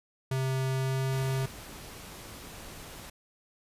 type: tone with pitch glide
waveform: square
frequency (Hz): 132.1 to 132.94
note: C3 to C3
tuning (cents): +17 to +28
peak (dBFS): -28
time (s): 0.31-1.46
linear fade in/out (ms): 5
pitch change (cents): +11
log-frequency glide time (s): 0.71-1.06
type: noise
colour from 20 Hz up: pink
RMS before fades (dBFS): -45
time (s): 1.12-3.1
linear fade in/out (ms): 5
effects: resampled to 32000 Hz